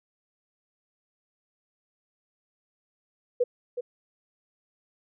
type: tone with echo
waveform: sine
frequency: 489.8 Hz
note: B4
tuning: 14 cents flat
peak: -19 dBFS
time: 3.4-3.44 s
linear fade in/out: 10 ms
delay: 370 ms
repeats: 1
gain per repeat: -9 dB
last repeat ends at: 3.81 s
effects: none